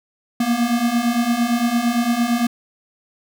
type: beating tone pair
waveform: square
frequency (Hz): 232 / 240.8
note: A#3 / B3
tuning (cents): -8 / -44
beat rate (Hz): 8.8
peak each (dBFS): -22 / -19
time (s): 0.4-2.47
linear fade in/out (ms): 5
effects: none